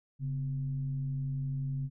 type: tone with frequency modulation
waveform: sine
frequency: 137.4 Hz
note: C#3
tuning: 15 cents flat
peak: -31 dBFS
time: 0.19-1.9 s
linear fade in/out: 50 ms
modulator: 112 Hz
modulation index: 0.33
effects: none